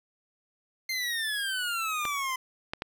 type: exponential sweep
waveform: 25% pulse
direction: down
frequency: 2107 to 1023 Hz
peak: -25 dBFS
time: 0.89-2.36 s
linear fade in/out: 5 ms
type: clicks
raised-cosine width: 0.3 ms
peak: -16 dBFS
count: 3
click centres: 2.053 / 2.735 / 2.821 s
effects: 9-bit